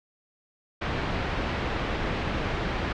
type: low-pass noise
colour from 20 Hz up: pink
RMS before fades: -29 dBFS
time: 0.81-2.93 s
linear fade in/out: 10 ms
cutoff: 2900 Hz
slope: 12 dB/octave
effects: low-pass 5000 Hz 12 dB/octave